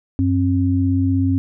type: tone pair together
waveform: sine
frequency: 94.7 / 268.1 Hz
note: F#2 / C4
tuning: +41 / +42 cents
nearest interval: octave + tritone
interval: 1801 cents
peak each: -17 dBFS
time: 0.19-1.38 s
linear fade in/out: 0 ms
effects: none